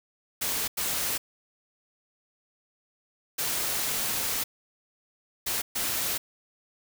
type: noise bursts at uneven times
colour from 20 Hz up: white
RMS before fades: -29 dBFS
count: 5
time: 0.41-0.68 / 0.77-1.18 / 3.38-4.44 / 5.46-5.62 / 5.75-6.18 s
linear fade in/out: 10 ms
effects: none